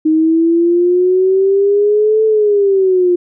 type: exponential two-way sweep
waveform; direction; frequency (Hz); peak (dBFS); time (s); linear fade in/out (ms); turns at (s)
sine; up then down; 311.1 to 440 to 350.4; -8; 0.05-3.16; 10; 2.25
effects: none